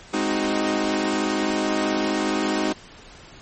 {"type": "chord", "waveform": "sawtooth", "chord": "Ab dominant seventh", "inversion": "none", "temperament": "equal with one note detuned", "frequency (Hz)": [207.7, 261.6, 311.1, 371.7], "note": ["Ab3", "C4", "Eb4", "Gb4"], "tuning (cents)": [0, 0, 0, 8], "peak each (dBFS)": [-24, -24, -20, -24], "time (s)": [0.13, 2.73], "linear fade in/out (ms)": 10, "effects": ["pink hiss -45 dBFS RMS until 3.41 s", "MP3 32 kbps"]}